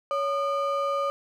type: ring-modulated tone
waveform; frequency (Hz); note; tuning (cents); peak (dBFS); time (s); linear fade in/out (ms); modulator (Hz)
triangle; 890; A5; +20; -19; 0.11-1.1; 0; 330
effects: none